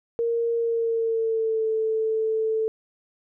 sine tone with pitch glide, 465.1 to 441 Hz, A#4 to A4, -4 to +4 cents, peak -21 dBFS, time 0.19-2.68 s, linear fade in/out 0 ms, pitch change -92 cents, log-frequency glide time 0.55-1.66 s, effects none

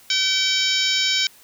harmonic tone with a mistuned harmonic, 765 Hz, G5, 42 cents flat, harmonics 2 / 3 / 4 / 5 / 6 / 7 / 8 / 9, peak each -30 / -25 / -24 / -24 / -27 / -24 / -35 / -30 dBFS, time 0.1-1.27 s, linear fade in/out 2 ms, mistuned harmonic 4, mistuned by +30 cents, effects white hiss -50 dBFS RMS until 1.43 s

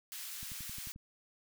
white high-pass noise, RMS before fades -44 dBFS, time 0.12-0.92 s, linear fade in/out 0 ms, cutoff 1600 Hz, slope 12 dB/octave
click train, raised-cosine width 5 ms, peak -37 dBFS, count 7, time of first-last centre 0.43-0.961 s, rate 11.3 Hz
effects none

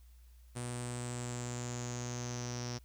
sawtooth tone with low-pass filter sweep, 121.9 Hz, B2, 22 cents flat, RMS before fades -40 dBFS, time 0.55-2.79 s, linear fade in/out 20 ms, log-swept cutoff 9000 to 5600 Hz, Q 8.9, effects added 60 Hz sine -55 dBFS peak until 2.84 s + white hiss -71 dBFS RMS until 2.84 s

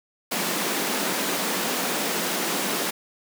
pink high-pass noise, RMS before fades -26 dBFS, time 0.31-2.91 s, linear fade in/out 10 ms, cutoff 180 Hz, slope 48 dB/octave, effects none

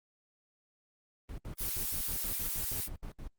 brown noise bursts, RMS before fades -41 dBFS, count 13, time 1.29-3.277 s, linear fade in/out 2 ms, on 91 ms, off 67 ms
blue noise, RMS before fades -35 dBFS, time 1.57-2.89 s, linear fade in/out 50 ms
effects Opus 24 kbps

